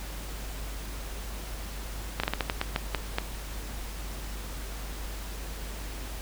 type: slowing click train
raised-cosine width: 0.3 ms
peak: -10 dBFS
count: 10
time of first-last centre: 2.2-3.185 s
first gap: 35 ms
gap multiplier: 1.27
effects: added 50 Hz sine -36 dBFS peak until 6.21 s + pink hiss -42 dBFS RMS until 6.21 s